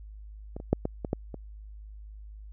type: clicks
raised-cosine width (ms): 2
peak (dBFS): -24 / -27 / -8 / -15 / -18 / -13 / -24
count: 7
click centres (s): 0.565 / 0.601 / 0.73 / 0.854 / 1.048 / 1.131 / 1.343
effects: added 52 Hz sine -42 dBFS peak until 2.52 s